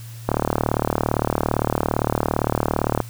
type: click train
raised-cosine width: 1 ms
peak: -4 dBFS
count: 103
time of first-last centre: 0.29-3.003 s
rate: 37.6 Hz
effects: added 115 Hz sine -34 dBFS peak until 3.09 s + white hiss -45 dBFS RMS until 3.09 s